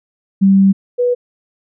sine tone pair in turn, 194.5 / 490.1 Hz, G3 / B4, -13 / -13 cents, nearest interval octave + major third, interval 1600 cents, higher second, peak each -6 / -11 dBFS, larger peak first, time 0.41-0.73 / 0.98-1.15 s, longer first, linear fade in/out 20 ms, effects none

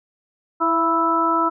harmonic tone with a mistuned harmonic, 329.1 Hz, E4, 3 cents flat, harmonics 1 / 2 / 3 / 4, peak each -23 / -26 / -21 / -19 dBFS, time 0.6-1.5 s, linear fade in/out 20 ms, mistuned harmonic 2, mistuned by +32 cents, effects none

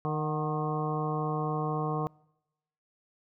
harmonic tone with a mistuned harmonic, 154 Hz, D#3, 17 cents flat, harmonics 1 / 2 / 3 / 4 / 5 / 6 / 7 / 8, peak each -31 / -38 / -35 / -44 / -36 / -45 / -36 / -46 dBFS, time 0.05-2.07 s, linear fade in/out 0 ms, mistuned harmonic 5, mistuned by -46 cents, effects noise-tail reverb RT60 0.9 s tail -26 dB re dry

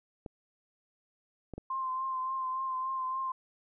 clicks, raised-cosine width 2 ms, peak -27 dBFS, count 3, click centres 0.262 / 1.537 / 1.58 s
sine tone with vibrato, 1046.5 Hz, C6, in tune, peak -31 dBFS, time 1.7-3.32 s, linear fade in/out 5 ms, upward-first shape triangle, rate 3.5 Hz, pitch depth 31 cents each way
effects none

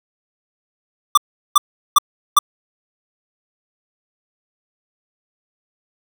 square tone bursts, 1176 Hz, D6, 2 cents sharp, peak -7 dBFS, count 4, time 1.15-2.39 s, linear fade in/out 5 ms, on 25 ms, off 380 ms, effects none

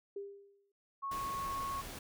sine tone with exponential decay, 400 Hz, G4, 35 cents sharp, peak -37 dBFS, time 0.16-0.72 s, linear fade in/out 5 ms, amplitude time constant 120 ms
sine tone, 1100 Hz, C#6, 14 cents flat, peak -36 dBFS, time 1.02-1.82 s, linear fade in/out 20 ms
pink noise, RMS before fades -46 dBFS, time 1.11-1.99 s, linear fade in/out 5 ms
effects none

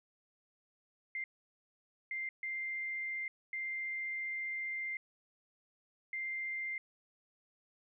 sine tone bursts at uneven times, 2095 Hz, C7, 2 cents sharp, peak -36 dBFS, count 5, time 1.15-1.24 / 2.11-2.29 / 2.43-3.28 / 3.53-4.97 / 6.13-6.78 s, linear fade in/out 2 ms, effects none

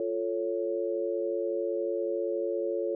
sine chord, F augmented, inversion none, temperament equal, 349.2 / 440 / 554.4 Hz, F4 / A4 / C#5, 0 / 0 / 0 cents, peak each -32 dBFS, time 0-2.95 s, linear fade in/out 2 ms, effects none

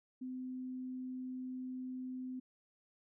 sine tone, 255.8 Hz, C4, 39 cents flat, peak -40 dBFS, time 0.21-2.4 s, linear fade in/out 10 ms, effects none

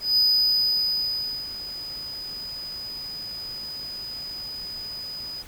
triangle tone with ADSR envelope, 4978 Hz, D#8, in tune, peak -15 dBFS, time 0-5.43 s, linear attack 170 ms, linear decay 1300 ms, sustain -16 dB, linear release 19 ms, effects pink hiss -46 dBFS RMS until 5.47 s

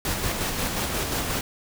pink noise with tremolo, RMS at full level -26 dBFS, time 0.05-1.41 s, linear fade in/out 2 ms, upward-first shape square, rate 5.6 Hz, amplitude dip 30%, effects none

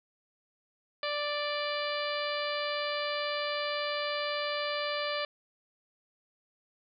harmonic tone, 587.3 Hz, D5, in tune, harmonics 1 / 2 / 3 / 4 / 5 / 6 / 7 / 8, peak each -34 / -37 / -39 / -40 / -41 / -42 / -42 / -43 dBFS, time 1.03-5.25 s, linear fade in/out 2 ms, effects none

